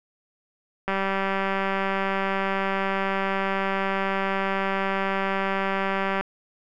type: click train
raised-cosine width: 0.5 ms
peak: -11 dBFS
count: 1035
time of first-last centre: 0.88-6.21 s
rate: 194 Hz
effects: none